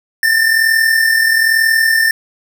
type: tone pair together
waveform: square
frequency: 1758.9 / 1800 Hz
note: A6 / A6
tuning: -1 / +39 cents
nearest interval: unison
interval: 40 cents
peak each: -18 / -11 dBFS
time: 0.23-2.11 s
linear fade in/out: 2 ms
effects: none